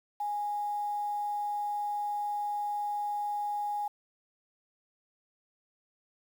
sine tone with quantisation, 827 Hz, G#5, 8 cents flat, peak -30 dBFS, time 0.2-3.88 s, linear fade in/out 5 ms, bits 9, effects none

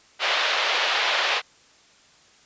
white band-pass noise, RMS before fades -23 dBFS, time 0.19-1.42 s, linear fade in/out 50 ms, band 510 to 3800 Hz, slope 24 dB/octave, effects white hiss -55 dBFS RMS until 2.45 s + resampled to 16000 Hz

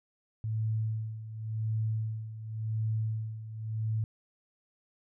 sine tone with tremolo, 110 Hz, A2, in tune, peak -27 dBFS, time 0.44-4.04 s, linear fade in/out 0 ms, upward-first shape sine, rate 0.91 Hz, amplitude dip 75%, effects none

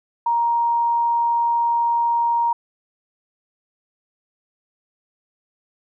sine tone, 938 Hz, A#5, 11 cents sharp, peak -16 dBFS, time 0.26-2.53 s, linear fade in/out 5 ms, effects none

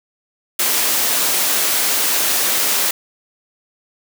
white high-pass noise, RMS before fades -17 dBFS, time 0.59-2.91 s, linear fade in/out 5 ms, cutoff 250 Hz, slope 12 dB/octave, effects none

